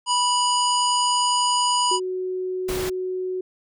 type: harmonic tone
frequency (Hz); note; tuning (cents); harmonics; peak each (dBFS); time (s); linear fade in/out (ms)
981; B5; -12; 1 / 3 / 5 / 7 / 9; -20 / -25 / -27 / -28 / -30; 0.06-2; 50
type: tone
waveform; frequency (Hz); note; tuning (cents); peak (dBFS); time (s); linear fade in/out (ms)
sine; 369.9; F#4; 0; -24; 1.91-3.41; 5
type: noise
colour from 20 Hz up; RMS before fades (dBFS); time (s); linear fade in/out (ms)
pink; -30; 2.68-2.9; 10
effects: none